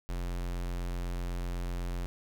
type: tone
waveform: square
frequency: 44 Hz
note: F1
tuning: 14 cents sharp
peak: -33 dBFS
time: 0.09-2.06 s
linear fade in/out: 0 ms
effects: none